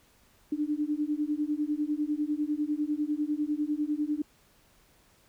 sine beating tone pair, 293.7 / 303.7 Hz, D4 / D#4, 0 / -42 cents, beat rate 10 Hz, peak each -30 dBFS, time 0.52-4.22 s, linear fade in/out 5 ms, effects pink hiss -63 dBFS RMS until 5.28 s

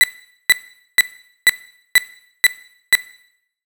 35% pulse tone bursts, 1980 Hz, B6, 4 cents sharp, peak -5 dBFS, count 7, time 0.01-2.952 s, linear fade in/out 0 ms, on 26 ms, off 460 ms, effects noise-tail reverb RT60 0.7 s tail -18 dB re dry

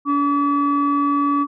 sine tone pair together, 286.3 / 1145.2 Hz, D4 / D6, -44 / -44 cents, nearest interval 2 octaves, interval 2400 cents, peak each -17 dBFS, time 0.05-1.47 s, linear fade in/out 50 ms, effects tanh soft clip ceiling -10 dBFS

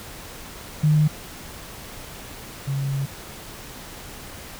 sine tone pair in turn, 152.1 / 137.72 Hz, D#3 / C#3, -39 / -11 cents, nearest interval major second, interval 172 cents, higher first, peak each -14 / -22 dBFS, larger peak first, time 0.83-1.08 / 2.67-3.06 s, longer second, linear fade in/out 10 ms, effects pink hiss -39 dBFS RMS until 4.59 s

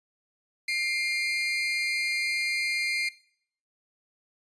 30% pulse tone pair together, 2107 / 2390 Hz, C7 / D7, +12 / +30 cents, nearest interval major second, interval 218 cents, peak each -25 / -30 dBFS, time 0.68-3.09 s, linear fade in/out 5 ms, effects noise-tail reverb RT60 0.6 s tail -18 dB re dry + resampled to 22050 Hz

